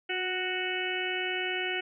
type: harmonic tone with a mistuned harmonic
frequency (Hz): 370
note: F#4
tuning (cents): 0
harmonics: 1 / 2 / 4 / 5 / 6 / 7 / 8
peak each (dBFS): -35 / -39 / -37 / -38 / -36 / -38 / -36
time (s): 0.09-1.81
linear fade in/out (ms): 10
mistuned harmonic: 1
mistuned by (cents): -23
effects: none